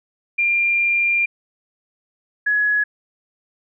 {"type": "tone pair in turn", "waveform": "sine", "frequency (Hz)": [2391, 1684.2], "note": ["D7", "G#6"], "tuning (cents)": [30, 24], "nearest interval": "tritone", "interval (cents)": 606, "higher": "first", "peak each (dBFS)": -15, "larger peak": "neither", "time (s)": [[0.38, 1.26], [2.46, 2.84]], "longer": "first", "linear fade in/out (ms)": 10, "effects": []}